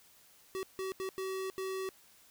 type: tone bursts at uneven times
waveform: square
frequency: 380.3 Hz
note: F#4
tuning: 48 cents sharp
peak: -36 dBFS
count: 5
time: 0.55-0.63 / 0.79-0.92 / 1-1.09 / 1.18-1.5 / 1.58-1.89 s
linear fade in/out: 0 ms
effects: white hiss -62 dBFS RMS until 2.3 s